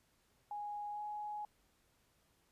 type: tone with pitch glide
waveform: sine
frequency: 828 to 837.1 Hz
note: G#5 to G#5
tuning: -5 to +13 cents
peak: -40 dBFS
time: 0.51-1.45 s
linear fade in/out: 2 ms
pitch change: +18 cents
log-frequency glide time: 0.91-1.01 s
effects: pink hiss -74 dBFS RMS until 2.51 s + resampled to 32000 Hz